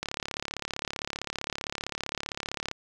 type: click train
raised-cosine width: 0.2 ms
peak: -14 dBFS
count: 96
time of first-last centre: 0.03-2.714 s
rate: 35.4 Hz
effects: none